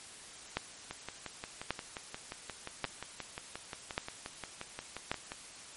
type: two click trains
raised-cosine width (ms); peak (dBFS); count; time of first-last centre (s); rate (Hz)
0.3; -23 / -15; 26 / 5; 0.91-5.319 / 0.57-5.115; 5.67 / 0.88
effects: white hiss -50 dBFS RMS until 5.76 s + MP3 48 kbps